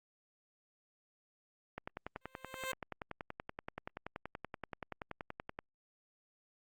click train, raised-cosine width 0.5 ms, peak -26 dBFS, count 41, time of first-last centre 1.78-5.59 s, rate 10.5 Hz
10% pulse tone with exponential growth, 524 Hz, C5, 2 cents sharp, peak -27 dBFS, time 2.21-2.72 s, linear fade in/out 5 ms, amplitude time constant 110 ms
effects Opus 48 kbps

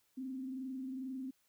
sine tone with frequency modulation, 261.6 Hz, C4, in tune, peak -39 dBFS, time 0.17-1.31 s, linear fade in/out 10 ms, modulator 22.3 Hz, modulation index 0.42, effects white hiss -75 dBFS RMS until 1.48 s

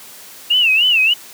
sine tone with vibrato, 2761 Hz, F7, 20 cents flat, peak -10 dBFS, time 0.5-1.14 s, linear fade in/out 10 ms, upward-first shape sine, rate 3.4 Hz, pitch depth 160 cents each way, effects white hiss -38 dBFS RMS until 1.33 s + high-pass 150 Hz 12 dB/octave

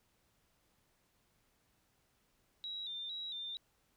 sine tone with vibrato, 3729 Hz, A#7, in tune, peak -40 dBFS, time 2.64-3.57 s, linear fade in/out 0 ms, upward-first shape square, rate 2.2 Hz, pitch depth 63 cents each way, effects pink hiss -75 dBFS RMS until 3.96 s

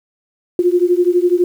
sine beating tone pair, 349.7 / 361.7 Hz, F4 / F#4, +2 / -39 cents, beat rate 12 Hz, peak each -13 / -14 dBFS, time 0.59-1.44 s, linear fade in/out 2 ms, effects 7-bit

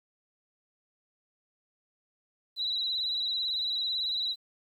sine tone with vibrato, 3933 Hz, B7, 8 cents flat, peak -28 dBFS, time 2.56-4.36 s, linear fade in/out 50 ms, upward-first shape sine, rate 18 Hz, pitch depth 50 cents each way, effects 10-bit

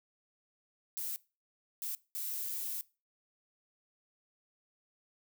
violet noise bursts at uneven times, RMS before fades -38 dBFS, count 3, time 0.97-1.16 / 1.82-1.95 / 2.15-2.81 s, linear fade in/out 0 ms, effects noise-tail reverb RT60 0.3 s tail -21 dB re dry

